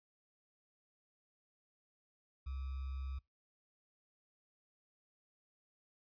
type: tone with sample-and-hold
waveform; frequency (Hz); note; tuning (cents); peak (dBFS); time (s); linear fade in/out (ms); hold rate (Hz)
sine; 67; C2; +42; -39; 2.46-3.19; 10; 1225
effects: noise-tail reverb RT60 0.2 s tail -24 dB re dry + resampled to 11025 Hz